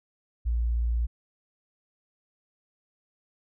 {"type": "tone", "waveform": "sine", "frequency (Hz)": 58.27, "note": "A#1", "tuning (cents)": 0, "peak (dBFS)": -23, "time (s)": [0.45, 1.07], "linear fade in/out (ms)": 20, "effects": []}